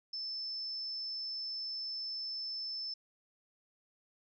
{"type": "tone", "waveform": "sine", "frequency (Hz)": 5274, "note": "E8", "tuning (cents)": 0, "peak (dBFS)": -37, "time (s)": [0.13, 2.94], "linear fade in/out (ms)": 5, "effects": []}